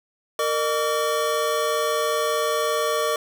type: tone cluster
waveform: square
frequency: 461.9 / 607 / 1144 Hz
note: A#4 / D#5 / D6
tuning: -16 / -43 / -46 cents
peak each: -26 dBFS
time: 0.39-3.16 s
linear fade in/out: 2 ms
effects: none